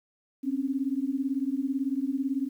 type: beating tone pair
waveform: sine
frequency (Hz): 261.8 / 279.8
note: C4 / C#4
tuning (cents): +1 / +16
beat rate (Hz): 18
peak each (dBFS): -29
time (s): 0.43-2.49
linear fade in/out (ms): 20
effects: 10-bit